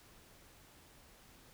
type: silence
effects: pink hiss -61 dBFS RMS until 1.53 s